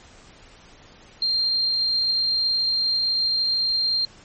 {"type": "tone", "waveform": "sine", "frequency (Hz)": 4186, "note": "C8", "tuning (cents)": 0, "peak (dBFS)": -19, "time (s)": [1.22, 4.05], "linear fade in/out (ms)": 2, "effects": ["pink hiss -49 dBFS RMS until 4.24 s", "MP3 32 kbps"]}